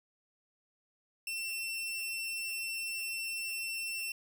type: tone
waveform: sawtooth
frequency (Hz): 2698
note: E7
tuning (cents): +40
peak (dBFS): -32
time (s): 1.27-4.12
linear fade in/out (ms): 2
effects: none